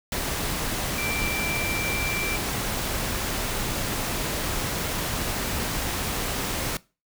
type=tone in noise; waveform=sine; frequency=2349 Hz; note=D7; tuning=in tune; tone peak=-29 dBFS; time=0.98-2.36 s; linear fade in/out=2 ms; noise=pink; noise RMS=-28 dBFS; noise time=0.12-6.77 s; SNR=-4 dB; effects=noise-tail reverb RT60 0.3 s tail -21 dB re dry